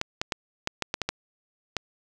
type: clicks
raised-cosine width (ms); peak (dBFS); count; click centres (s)
0.2; -9; 9; 0.014 / 0.215 / 0.322 / 0.674 / 0.823 / 0.941 / 1.017 / 1.09 / 1.767
effects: none